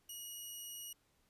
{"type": "tone", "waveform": "10% pulse", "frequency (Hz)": 2898, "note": "F#7", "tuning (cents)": -37, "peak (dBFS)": -37, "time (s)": [0.09, 0.93], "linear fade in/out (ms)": 5, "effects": ["pink hiss -75 dBFS RMS until 1.29 s", "resampled to 32000 Hz"]}